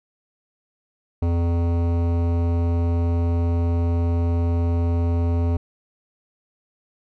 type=tone with hard clipping; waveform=sine; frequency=85.1 Hz; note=F2; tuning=44 cents flat; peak=-20 dBFS; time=1.22-5.57 s; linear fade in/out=5 ms; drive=16 dB; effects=none